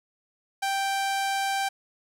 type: tone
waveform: sawtooth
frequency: 784 Hz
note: G5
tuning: in tune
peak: -21 dBFS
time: 0.62-1.69 s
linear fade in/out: 10 ms
effects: low-pass 12000 Hz 12 dB/octave + 9-bit